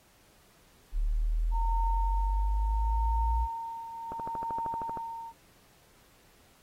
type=linear sweep; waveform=sine; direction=up; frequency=36.13 to 58.6 Hz; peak=-25 dBFS; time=0.92-3.48 s; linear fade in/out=50 ms
type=tone with tremolo; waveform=sine; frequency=916 Hz; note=A#5; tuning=31 cents flat; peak=-30 dBFS; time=1.51-5.33 s; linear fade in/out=50 ms; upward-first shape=triangle; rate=0.73 Hz; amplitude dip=65%
type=click train; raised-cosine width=1 ms; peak=-24 dBFS; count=12; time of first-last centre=4.12-4.973 s; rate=12.9 Hz
effects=pink hiss -62 dBFS RMS until 6.62 s + AAC 48 kbps